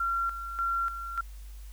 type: tone with tremolo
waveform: sine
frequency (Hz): 1370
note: F6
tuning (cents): -34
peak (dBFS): -26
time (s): 0-1.21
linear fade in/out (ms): 5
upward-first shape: square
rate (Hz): 1.7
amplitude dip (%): 65
effects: added 50 Hz sine -41 dBFS peak until 1.72 s + white hiss -58 dBFS RMS until 1.72 s